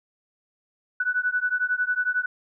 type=beating tone pair; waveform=sine; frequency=1480 / 1491 Hz; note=F#6 / F#6; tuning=0 / +13 cents; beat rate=11 Hz; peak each=-25 dBFS; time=1-2.26 s; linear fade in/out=5 ms; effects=none